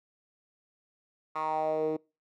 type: tone with band-pass filter sweep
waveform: 10% pulse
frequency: 156.5 Hz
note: D#3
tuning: 10 cents sharp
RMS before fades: -30 dBFS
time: 1.35-1.97 s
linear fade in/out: 10 ms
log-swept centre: 1200 to 370 Hz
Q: 4.4
effects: noise-tail reverb RT60 0.3 s tail -26 dB re dry